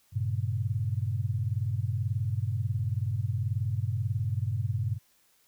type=chord; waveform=sine; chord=G diminished; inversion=none; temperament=equal; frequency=98 / 116.54 / 138.59 Hz; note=G2 / Bb2 / Db3; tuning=0 / 0 / 0 cents; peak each=-30 / -30 / -36 dBFS; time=0.12-4.99 s; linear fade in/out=50 ms; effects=white hiss -66 dBFS RMS until 5.47 s